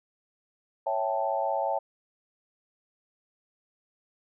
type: chord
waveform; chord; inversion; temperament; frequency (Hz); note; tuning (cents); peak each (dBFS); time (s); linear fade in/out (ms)
sine; A dominant seventh; first; equal; 554.4 / 659.3 / 784 / 880; C#5 / E5 / G5 / A5; 0 / 0 / 0 / 0; -31; 0.86-1.79; 10
effects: none